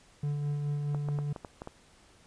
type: tone with tremolo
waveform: triangle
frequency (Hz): 145.7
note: D3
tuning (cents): -13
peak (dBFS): -26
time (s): 0.23-1.33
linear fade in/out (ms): 5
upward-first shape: sine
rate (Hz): 4.7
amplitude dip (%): 30
type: clicks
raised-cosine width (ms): 1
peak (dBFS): -25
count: 7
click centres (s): 0.947 / 1.087 / 1.188 / 1.362 / 1.448 / 1.619 / 1.674
effects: pink hiss -60 dBFS RMS until 2.26 s + resampled to 22050 Hz